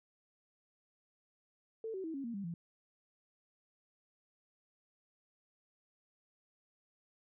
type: tone with pitch steps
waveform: sine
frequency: 446.2 / 379.6 / 322.9 / 274.7 / 233.7 / 198.76 / 169.08 Hz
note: A4 / F#4 / E4 / C#4 / A#3 / G3 / E3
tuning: +24 / +44 / -36 / -16 / +5 / +24 / +44 cents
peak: -38 dBFS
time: 1.84-2.54 s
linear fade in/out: 2 ms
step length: 100 ms
effects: none